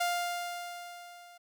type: tone with level ramp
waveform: sawtooth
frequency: 701 Hz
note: F5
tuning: 6 cents sharp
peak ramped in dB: -23 to -48 dBFS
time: 0-1.38 s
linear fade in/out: 10 ms
effects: none